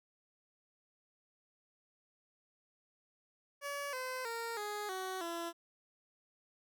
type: tone with pitch steps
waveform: 15% pulse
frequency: 569 / 512.8 / 462.2 / 416.5 / 375.4 / 338.3 Hz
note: C#5 / C5 / A#4 / G#4 / F#4 / E4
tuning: +45 / -35 / -15 / +5 / +25 / +45 cents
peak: -32 dBFS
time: 3.61-5.53 s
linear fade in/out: 50 ms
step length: 320 ms
effects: none